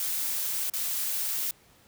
blue noise with dropouts, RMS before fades -30 dBFS, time 0-1.51 s, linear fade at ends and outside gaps 2 ms, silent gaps 0.699-0.736 s, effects pink hiss -59 dBFS RMS until 1.87 s + high-pass 60 Hz 12 dB/octave

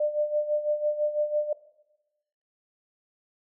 sine tone with tremolo, 598 Hz, D5, 31 cents sharp, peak -21 dBFS, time 0-1.53 s, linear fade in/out 5 ms, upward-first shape sine, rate 6 Hz, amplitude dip 70%, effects noise-tail reverb RT60 1.0 s tail -18 dB re dry

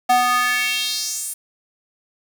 square tone with high-pass filter sweep, 246.9 Hz, B3, in tune, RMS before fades -20 dBFS, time 0.09-1.34 s, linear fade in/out 10 ms, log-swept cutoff 690 to 10000 Hz, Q 2.9, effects 7-bit

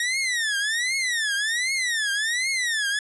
sawtooth tone with vibrato, 1864.7 Hz, A#6, in tune, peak -19 dBFS, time 0-2.99 s, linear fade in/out 2 ms, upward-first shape triangle, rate 1.3 Hz, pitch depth 280 cents each way, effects resampled to 24000 Hz + 10-bit

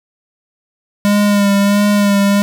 square tone with vibrato, 202.8 Hz, G#3, 41 cents flat, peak -10 dBFS, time 1.05-2.42 s, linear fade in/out 0 ms, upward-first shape sine, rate 1.5 Hz, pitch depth 27 cents each way, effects none

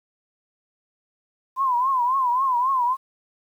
sine tone with vibrato, 1021 Hz, C6, 43 cents flat, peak -18 dBFS, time 1.56-2.97 s, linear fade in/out 50 ms, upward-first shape triangle, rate 3.7 Hz, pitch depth 140 cents each way, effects 9-bit

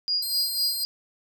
sine tone with tremolo, 4859 Hz, D#8, 42 cents flat, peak -21 dBFS, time 0.08-0.85 s, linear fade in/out 0 ms, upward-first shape sine, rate 4 Hz, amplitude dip 80%
15% pulse tone, 4194 Hz, C8, 3 cents sharp, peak -22 dBFS, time 0.22-0.84 s, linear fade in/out 5 ms
effects none

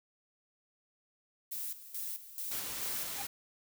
violet noise with tremolo, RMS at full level -39 dBFS, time 1.51-3.26 s, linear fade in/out 10 ms, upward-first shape square, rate 2.3 Hz, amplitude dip 75%
white noise, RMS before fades -40 dBFS, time 2.51-3.27 s, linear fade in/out 5 ms
square tone with exponential growth, 805 Hz, G5, 46 cents sharp, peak -37 dBFS, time 3.11-3.22 s, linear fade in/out 5 ms, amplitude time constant 22 ms
effects none

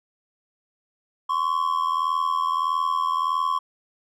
triangle ring-modulated tone, 1079 Hz, C#6, 47 cents flat, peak -16 dBFS, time 1.29-3.59 s, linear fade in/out 10 ms, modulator 40.8 Hz, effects none

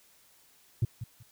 sine tone with echo, 114.9 Hz, A#2, 25 cents flat, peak -19 dBFS, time 0.82-0.85 s, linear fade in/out 5 ms, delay 190 ms, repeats 2, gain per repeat -14 dB, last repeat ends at 1.23 s, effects tanh soft clip ceiling -21 dBFS + white hiss -62 dBFS RMS until 1.31 s

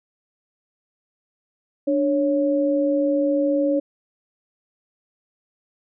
sine tone pair together, 293.7 / 554.4 Hz, D4 / C#5, 0 / 0 cents, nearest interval major seventh, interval 1100 cents, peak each -20 dBFS, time 1.87-3.8 s, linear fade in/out 10 ms, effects none

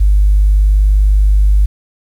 sine tone, 50.3 Hz, G1, 45 cents sharp, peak -5 dBFS, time 0-1.66 s, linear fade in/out 10 ms, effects tanh soft clip ceiling -1 dBFS + 7-bit

